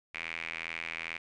sawtooth tone with band-pass filter, 82.41 Hz, E2, in tune, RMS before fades -39 dBFS, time 0.14-1.18 s, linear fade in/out 10 ms, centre 2300 Hz, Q 5.7, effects resampled to 22050 Hz

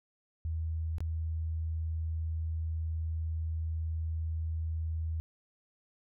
sine tone with dropouts, 80.5 Hz, E2, 41 cents flat, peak -31 dBFS, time 0.45-5.2 s, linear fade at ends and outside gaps 0 ms, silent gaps 0.983-1.005 s, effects none

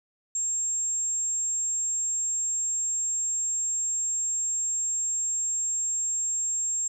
sine tone, 7500 Hz, A#8, 10 cents sharp, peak -25 dBFS, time 0.35-6.88 s, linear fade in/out 5 ms, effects 10-bit

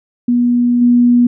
sine tone with level steps, 242.3 Hz, B3, 33 cents flat, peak -9 / -6 dBFS, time 0.28-1.27 s, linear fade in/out 5 ms, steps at 0.81 s, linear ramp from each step 10 ms, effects none

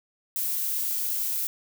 violet noise, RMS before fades -28 dBFS, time 0.36-1.47 s, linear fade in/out 0 ms, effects none

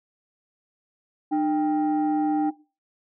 sine tone pair together, 302.5 / 790 Hz, D#4 / G5, -49 / +13 cents, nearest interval octave + perfect fourth, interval 1662 cents, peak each -20 / -24 dBFS, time 1.31-2.51 s, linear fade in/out 20 ms, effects noise-tail reverb RT60 0.3 s tail -18 dB re dry + tanh soft clip ceiling -16 dBFS

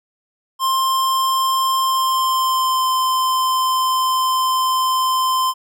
square tone with pitch glide, 1054 to 1036.5 Hz, C6 to C6, +12 to -17 cents, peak -16 dBFS, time 0.59-5.54 s, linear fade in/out 50 ms, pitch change -29 cents, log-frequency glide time 1.8-2.88 s, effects none

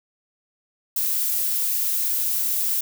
violet noise, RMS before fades -23 dBFS, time 0.96-2.81 s, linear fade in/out 5 ms, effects none

